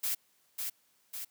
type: noise with echo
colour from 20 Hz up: blue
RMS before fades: -32 dBFS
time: 0.03-0.15 s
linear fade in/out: 10 ms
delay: 550 ms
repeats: 2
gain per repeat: -4 dB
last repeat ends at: 1.25 s
effects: white hiss -70 dBFS RMS until 1.3 s + high-pass 100 Hz 12 dB/octave